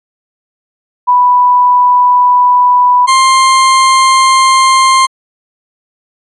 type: tone pair in turn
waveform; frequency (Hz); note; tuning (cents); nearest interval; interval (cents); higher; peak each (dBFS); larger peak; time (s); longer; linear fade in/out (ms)
sine / 40% pulse; 987.8 / 1055.4; B5 / C6; 0 / +15; minor second; 115; second; -4; neither; 1.07-3.07 / 3.07-5.07; neither; 20
effects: resampled to 24000 Hz